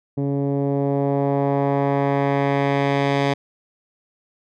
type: tone with low-pass filter sweep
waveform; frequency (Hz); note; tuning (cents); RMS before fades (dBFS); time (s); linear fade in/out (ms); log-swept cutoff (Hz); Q
10% pulse; 140; C#3; +18; -20; 0.17-3.34; 10; 310 to 3900; 0.9
effects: none